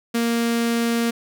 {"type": "tone with notch filter", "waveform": "sawtooth", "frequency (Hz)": 233.1, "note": "A#3", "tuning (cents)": 0, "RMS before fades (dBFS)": -21, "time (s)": [0.14, 1.11], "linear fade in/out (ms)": 10, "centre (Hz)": 850, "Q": 1.9, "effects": []}